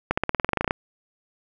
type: accelerating click train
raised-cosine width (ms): 0.5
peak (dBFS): -6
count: 14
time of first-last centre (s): 0.11-0.709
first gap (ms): 65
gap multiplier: 0.94
effects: none